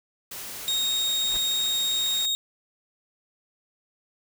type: noise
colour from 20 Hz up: white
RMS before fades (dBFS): -37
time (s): 0.31-2.26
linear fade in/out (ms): 5
type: tone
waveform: 35% pulse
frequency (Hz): 3729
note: A#7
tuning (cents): 0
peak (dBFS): -21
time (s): 0.68-2.35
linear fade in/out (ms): 0
type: noise with exponential growth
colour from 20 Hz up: pink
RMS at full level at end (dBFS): -33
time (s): 1.2-1.37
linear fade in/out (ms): 2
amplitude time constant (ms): 35
effects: none